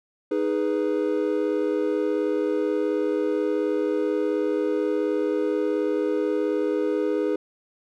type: chord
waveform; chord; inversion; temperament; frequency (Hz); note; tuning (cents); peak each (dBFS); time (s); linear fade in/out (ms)
triangle; G# minor; second; equal; 311.1 / 415.3 / 493.9; D#4 / G#4 / B4; 0 / 0 / 0; -24 / -23 / -25; 0.31-7.36; 5
effects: none